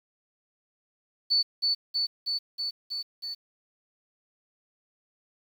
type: tone with echo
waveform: sine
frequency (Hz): 4476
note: C#8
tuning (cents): +16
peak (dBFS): -20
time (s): 1.3-1.43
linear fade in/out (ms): 20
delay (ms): 320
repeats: 6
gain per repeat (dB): -2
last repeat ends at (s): 3.35
effects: 9-bit